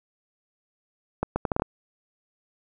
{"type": "accelerating click train", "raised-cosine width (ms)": 1, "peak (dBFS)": -10, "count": 7, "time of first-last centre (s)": [1.23, 1.621], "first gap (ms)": 130, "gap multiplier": 0.71, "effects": []}